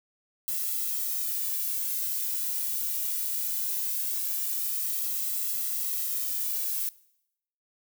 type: noise with flanger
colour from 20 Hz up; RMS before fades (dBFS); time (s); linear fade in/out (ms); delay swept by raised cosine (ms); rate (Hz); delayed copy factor
violet; -30; 0.48-6.89; 0; 1.5 to 2.09; 0.2; +0.6
effects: noise-tail reverb RT60 0.8 s tail -22 dB re dry